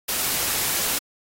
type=noise; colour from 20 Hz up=white; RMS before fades=-24 dBFS; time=0.08-0.99 s; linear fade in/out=10 ms; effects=AAC 48 kbps